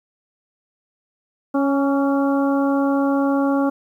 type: harmonic tone with a mistuned harmonic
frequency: 277 Hz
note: C#4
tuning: 1 cent flat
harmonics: 1 / 2 / 3 / 4 / 5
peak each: -17 / -23 / -27 / -29 / -31 dBFS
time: 1.54-3.7 s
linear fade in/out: 10 ms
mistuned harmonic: 4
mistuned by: +32 cents
effects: 9-bit